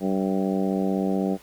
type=harmonic tone with a mistuned harmonic; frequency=96 Hz; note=G2; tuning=36 cents flat; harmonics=2 / 3 / 4 / 5 / 6 / 7 / 8; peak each=-24 / -28 / -30 / -32 / -34 / -35 / -36 dBFS; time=0-1.38 s; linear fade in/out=50 ms; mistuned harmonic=8; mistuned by=+25 cents; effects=pink hiss -51 dBFS RMS until 1.42 s